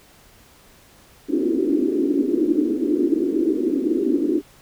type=band-pass noise; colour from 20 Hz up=white; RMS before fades=-20 dBFS; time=1.28-4.42 s; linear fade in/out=50 ms; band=270 to 360 Hz; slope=48 dB/octave; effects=pink hiss -51 dBFS RMS until 4.61 s